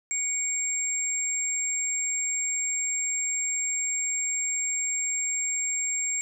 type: tone pair together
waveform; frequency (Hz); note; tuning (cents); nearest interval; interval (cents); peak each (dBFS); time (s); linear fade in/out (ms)
sine; 2237 / 7464; C#7 / A#8; +15 / +1; octave + major sixth; 2086; -33 / -26; 0.11-6.21; 0
effects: none